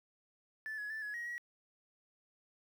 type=tone with pitch steps; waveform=triangle; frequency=1750 / 1686 / 1760 / 1688 / 1892 / 1914 Hz; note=A6 / G#6 / A6 / G#6 / A#6 / A#6; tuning=-10 / +26 / 0 / +28 / +25 / +45 cents; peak=-36 dBFS; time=0.66-1.38 s; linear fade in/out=0 ms; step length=120 ms; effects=tanh soft clip ceiling -35 dBFS + 11-bit